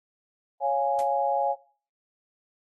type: chord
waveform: sine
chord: Db major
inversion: none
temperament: equal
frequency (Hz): 554.4 / 698.5 / 830.6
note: Db5 / F5 / Ab5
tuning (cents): 0 / 0 / 0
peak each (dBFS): -27 / -28 / -25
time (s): 0.6-1.56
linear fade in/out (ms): 50
type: noise with exponential decay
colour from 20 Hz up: white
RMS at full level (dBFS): -37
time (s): 0.99-1.08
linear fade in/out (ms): 0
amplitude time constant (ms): 18
effects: noise-tail reverb RT60 0.4 s tail -18 dB re dry + AAC 32 kbps